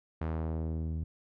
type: tone with low-pass filter sweep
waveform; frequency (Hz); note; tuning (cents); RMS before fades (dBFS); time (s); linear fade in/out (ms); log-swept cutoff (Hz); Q
sawtooth; 80; D#2; +49; -34; 0.21-1.04; 5; 1700 to 170; 0.81
effects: none